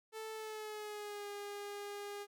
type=tone with pitch glide; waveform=sawtooth; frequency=439.5 to 407.7 Hz; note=A4 to G#4; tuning=-2 to -32 cents; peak=-39 dBFS; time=0.12-2.27 s; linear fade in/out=50 ms; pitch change=-130 cents; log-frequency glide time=0.33-1.28 s; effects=none